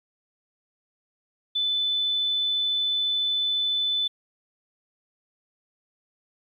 sine tone, 3506 Hz, A7, 7 cents flat, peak -22 dBFS, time 1.55-4.08 s, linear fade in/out 10 ms, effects 10-bit

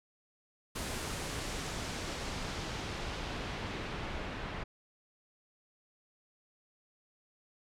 pink noise with low-pass filter sweep, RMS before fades -39 dBFS, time 0.75-4.64 s, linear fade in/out 10 ms, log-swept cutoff 11000 to 2400 Hz, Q 0.84, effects none

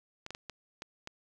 clicks, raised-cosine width 0.2 ms, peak -24 dBFS, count 6, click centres 0.264 / 0.306 / 0.349 / 0.497 / 0.821 / 1.074 s, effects none

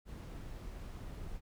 brown noise, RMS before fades -45 dBFS, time 0.05-1.41 s, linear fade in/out 50 ms, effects none

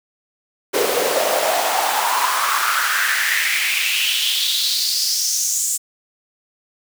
pink noise with high-pass filter sweep, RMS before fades -19 dBFS, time 0.73-5.78 s, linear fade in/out 20 ms, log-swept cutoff 420 to 7600 Hz, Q 4.6, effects none

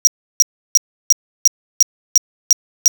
square tone bursts, 5730 Hz, F8, 44 cents sharp, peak -6 dBFS, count 9, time 0.05-2.879 s, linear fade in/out 0 ms, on 21 ms, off 330 ms, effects none

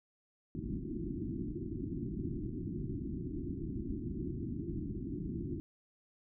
white low-pass noise, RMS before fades -39 dBFS, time 0.55-5.6 s, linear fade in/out 0 ms, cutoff 360 Hz, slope 96 dB/octave, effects none

